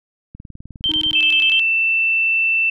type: click train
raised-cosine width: 5 ms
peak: -23 dBFS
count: 16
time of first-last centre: 0.35-1.115 s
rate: 19.6 Hz
type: tone bursts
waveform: sine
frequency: 3131 Hz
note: G7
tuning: 3 cents flat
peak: -15 dBFS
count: 8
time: 0.84-1.595 s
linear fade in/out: 0 ms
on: 76 ms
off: 21 ms
type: tone with exponential decay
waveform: triangle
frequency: 311.1 Hz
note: D#4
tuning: in tune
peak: -23 dBFS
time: 0.89-1.95 s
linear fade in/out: 2 ms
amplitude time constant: 230 ms
type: tone with pitch glide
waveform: sine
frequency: 2637 to 2669 Hz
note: E7 to E7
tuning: 0 to +21 cents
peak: -14 dBFS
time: 1.15-2.7 s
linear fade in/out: 5 ms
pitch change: +21 cents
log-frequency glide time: 1.49-1.58 s
effects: none